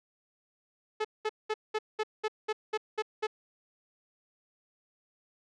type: tone bursts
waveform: sawtooth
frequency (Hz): 431.2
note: A4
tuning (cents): -35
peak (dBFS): -24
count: 10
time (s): 1-3.27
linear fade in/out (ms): 10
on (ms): 47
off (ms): 200
effects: low-pass 4000 Hz 12 dB/octave

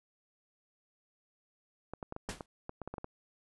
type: clicks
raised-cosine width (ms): 1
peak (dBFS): -26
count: 12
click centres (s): 1.936 / 2.028 / 2.124 / 2.164 / 2.289 / 2.408 / 2.694 / 2.817 / 2.876 / 2.94 / 2.982 / 3.044
type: noise with exponential decay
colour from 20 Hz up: pink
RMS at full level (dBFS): -36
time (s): 2.29-2.46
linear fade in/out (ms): 2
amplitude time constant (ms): 36
effects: resampled to 24000 Hz

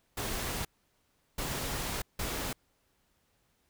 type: noise bursts at uneven times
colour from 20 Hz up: pink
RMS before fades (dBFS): -35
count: 3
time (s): 0.17-0.65 / 1.38-2.02 / 2.19-2.53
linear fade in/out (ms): 5
effects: pink hiss -73 dBFS RMS until 3.69 s

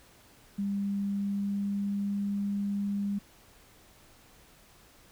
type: tone with pitch glide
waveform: sine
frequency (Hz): 200 to 201.4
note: G3 to G3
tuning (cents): +35 to +47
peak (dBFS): -28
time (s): 0.58-3.19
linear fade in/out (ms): 10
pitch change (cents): +12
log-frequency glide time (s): 0.99-2.26
effects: pink hiss -58 dBFS RMS until 5.11 s

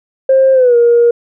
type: tone with pitch glide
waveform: sine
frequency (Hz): 531 to 473.1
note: C5 to A#4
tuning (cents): +25 to +26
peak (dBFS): -4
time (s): 0.29-1.11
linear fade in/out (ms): 5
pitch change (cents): -199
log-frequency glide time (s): 0.53-0.76
effects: tanh soft clip ceiling -1 dBFS

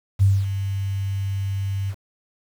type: tone with ADSR envelope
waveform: sine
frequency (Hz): 98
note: G2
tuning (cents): 0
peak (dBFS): -11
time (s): 0.19-1.95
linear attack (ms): 31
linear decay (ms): 230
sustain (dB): -11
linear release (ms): 57
effects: 7-bit

